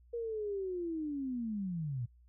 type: linear sweep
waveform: sine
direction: down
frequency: 476.6 to 113.6 Hz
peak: -34 dBFS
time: 0.13-2.06 s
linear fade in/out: 10 ms
effects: noise-tail reverb RT60 0.1 s tail -23 dB re dry + added 60 Hz sine -59 dBFS peak until 2.28 s